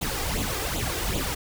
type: noise with flanger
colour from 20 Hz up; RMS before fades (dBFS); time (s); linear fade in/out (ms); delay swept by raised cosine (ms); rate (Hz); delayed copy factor
pink; -28; 0.01-1.35; 10; 0.27 to 2.57; 2.6; +0.7
effects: none